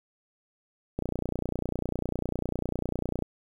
click train, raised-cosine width 2 ms, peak -16 dBFS, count 68, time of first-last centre 0.99-3.223 s, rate 30 Hz, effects 8-bit

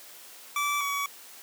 25% pulse tone pair in turn, 1159 / 1131.9 Hz, D6 / C#6, -23 / +36 cents, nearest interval unison, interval 41 cents, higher first, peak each -22 / -24 dBFS, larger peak first, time 0.56-0.81 / 0.81-1.06 s, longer neither, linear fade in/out 2 ms, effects white hiss -48 dBFS RMS until 1.42 s + high-pass 300 Hz 12 dB/octave

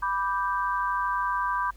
sine chord, G major, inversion first, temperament equal, 987.8 / 1174.7 / 1568 Hz, B5 / D6 / G6, 0 / 0 / 0 cents, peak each -27 / -29 / -31 dBFS, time 0.02-1.71 s, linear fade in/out 10 ms, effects added 50 Hz sine -46 dBFS peak until 1.76 s + pink hiss -59 dBFS RMS until 1.76 s

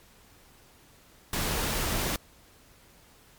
pink noise, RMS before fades -29 dBFS, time 1.33-2.16 s, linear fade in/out 2 ms, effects pink hiss -57 dBFS RMS until 3.38 s + MP3 96 kbps

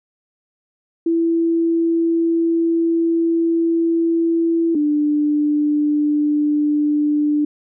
sine tone pair in turn, 332.5 / 296.9 Hz, E4 / D4, +15 / +19 cents, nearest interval major second, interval 196 cents, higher first, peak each -14 dBFS, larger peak neither, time 1.06-4.75 / 4.75-7.45 s, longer first, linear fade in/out 5 ms, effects none

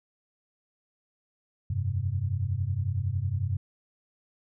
sine chord, F suspended second, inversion none, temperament just, 87.31 / 98.22 / 130.96 Hz, F2 / G2 / C3, 0 / +4 / +2 cents, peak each -33 / -28 / -32 dBFS, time 1.7-3.57 s, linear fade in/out 5 ms, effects none

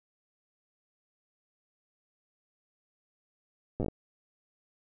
slowing click train, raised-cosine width 2 ms, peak -19 dBFS, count 7, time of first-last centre 3.8-3.884 s, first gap 8 ms, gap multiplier 1.22, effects none

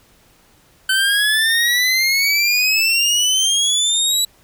25% pulse exponential sweep, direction up, 1525 to 3951 Hz, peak -10 dBFS, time 0.89-4.25 s, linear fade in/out 5 ms, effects pink hiss -53 dBFS RMS until 4.43 s

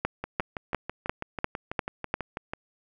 two click trains, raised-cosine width 0.5 ms, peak -17 / -10 dBFS, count 15 / 7, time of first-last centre 0.24-2.535 / 0.05-2.141 s, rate 6.1 / 2.87 Hz, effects none

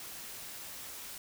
white noise, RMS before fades -45 dBFS, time 0-1.18 s, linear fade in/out 2 ms, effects none

